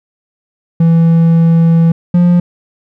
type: tone pair in turn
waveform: triangle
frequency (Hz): 165.7 / 175.55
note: E3 / F3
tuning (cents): +9 / +9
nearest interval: minor second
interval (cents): 100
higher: second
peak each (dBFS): -3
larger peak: neither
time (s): 0.8-1.92 / 2.14-2.4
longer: first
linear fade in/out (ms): 5
effects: none